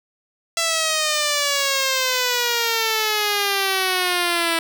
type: exponential sweep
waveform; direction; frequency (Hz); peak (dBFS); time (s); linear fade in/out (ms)
5% pulse; down; 670 to 329.2; -7; 0.57-4.59; 2
effects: none